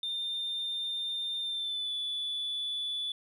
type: tone with pitch glide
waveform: sine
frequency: 3608 to 3461 Hz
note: A7 to A7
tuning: +43 to -29 cents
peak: -30 dBFS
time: 0.03-3.12 s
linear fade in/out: 2 ms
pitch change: -72 cents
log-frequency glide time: 1.44-1.93 s
effects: tanh soft clip ceiling -29 dBFS + 12-bit